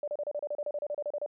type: tone bursts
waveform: sine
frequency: 587.3 Hz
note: D5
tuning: in tune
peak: -30 dBFS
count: 16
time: 0.03-1.262 s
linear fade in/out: 2 ms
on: 47 ms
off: 32 ms
effects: none